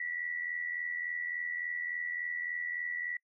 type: tone with amplitude modulation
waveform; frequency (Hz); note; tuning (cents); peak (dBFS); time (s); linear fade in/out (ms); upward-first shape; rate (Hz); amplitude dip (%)
sine; 1949; B6; -23; -31; 0-3.17; 5; sine; 83.5; 65
effects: noise-tail reverb RT60 0.1 s tail -25 dB re dry